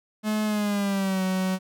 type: tone with pitch glide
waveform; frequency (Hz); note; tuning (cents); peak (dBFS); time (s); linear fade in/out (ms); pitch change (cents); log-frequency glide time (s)
45% pulse; 214 to 187.38; A3 to F#3; -48 to +22; -23; 0.23-1.59; 50; -230; 0.45-1.23
effects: none